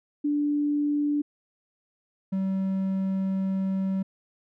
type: tone pair in turn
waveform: sine / triangle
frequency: 292.6 / 191.59 Hz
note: D4 / G3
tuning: -6 / -39 cents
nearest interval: perfect fifth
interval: 733 cents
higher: first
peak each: -22 dBFS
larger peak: neither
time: 0.24-1.22 / 2.32-4.03 s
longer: second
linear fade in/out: 10 ms
effects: none